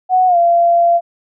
sine tone with pitch glide, 740 to 686.5 Hz, F#5 to F5, 0 to -30 cents, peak -8 dBFS, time 0.09-1.01 s, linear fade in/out 50 ms, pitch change -130 cents, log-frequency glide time 0.27-0.37 s, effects none

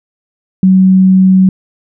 sine tone, 188.1 Hz, F#3, 29 cents sharp, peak -3 dBFS, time 0.63-1.49 s, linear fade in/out 2 ms, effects none

